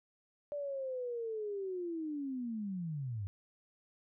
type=linear sweep; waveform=sine; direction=down; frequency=587.3 to 92.5 Hz; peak=-36 dBFS; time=0.52-3.27 s; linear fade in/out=0 ms; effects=none